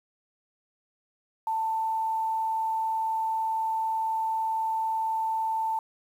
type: tone with quantisation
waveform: sine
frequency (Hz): 889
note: A5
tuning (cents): +18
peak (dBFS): -25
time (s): 1.47-5.79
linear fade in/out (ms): 2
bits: 9
effects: none